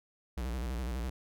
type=tone with vibrato; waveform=square; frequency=61.2 Hz; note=B1; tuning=15 cents flat; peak=-34 dBFS; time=0.37-1.1 s; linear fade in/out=5 ms; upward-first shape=square; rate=12 Hz; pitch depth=120 cents each way; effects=none